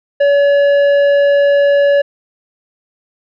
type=tone with tanh clipping; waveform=sine; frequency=568 Hz; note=C#5; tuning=42 cents sharp; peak=-9 dBFS; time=0.2-2.02 s; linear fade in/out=10 ms; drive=9 dB; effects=none